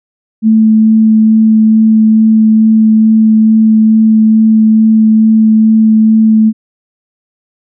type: tone with vibrato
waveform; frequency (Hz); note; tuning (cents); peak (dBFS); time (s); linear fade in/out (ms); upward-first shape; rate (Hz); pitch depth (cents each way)
sine; 219.4; A3; -5; -3; 0.42-6.53; 50; sine; 2.3; 8
effects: none